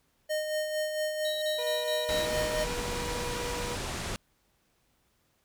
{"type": "tone with tremolo", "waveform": "square", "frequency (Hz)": 615, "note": "D#5", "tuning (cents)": -20, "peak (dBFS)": -28, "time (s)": [0.29, 2.65], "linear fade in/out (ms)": 20, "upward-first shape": "sine", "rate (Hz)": 4.4, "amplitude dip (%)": 45}
{"type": "tone bursts", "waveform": "triangle", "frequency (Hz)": 3881, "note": "B7", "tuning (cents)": -31, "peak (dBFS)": -33, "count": 5, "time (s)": [1.25, 2.256], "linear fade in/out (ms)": 2, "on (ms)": 170, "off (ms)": 39}
{"type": "tone", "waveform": "30% pulse", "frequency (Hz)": 484.1, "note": "B4", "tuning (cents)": -35, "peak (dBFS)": -33, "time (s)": [1.58, 3.76], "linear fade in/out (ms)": 10}
{"type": "low-pass noise", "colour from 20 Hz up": "pink", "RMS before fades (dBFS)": -35, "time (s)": [2.09, 4.16], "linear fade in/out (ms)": 0, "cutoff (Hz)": 9500, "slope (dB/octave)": 24}
{"effects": ["pink hiss -71 dBFS RMS until 5.44 s"]}